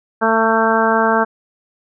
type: harmonic tone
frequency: 223.8 Hz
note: A3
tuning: 30 cents sharp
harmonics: 1 / 2 / 3 / 4 / 5 / 6 / 7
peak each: -20 / -19 / -19 / -18 / -21 / -21 / -20 dBFS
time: 0.21-1.25 s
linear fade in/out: 20 ms
effects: none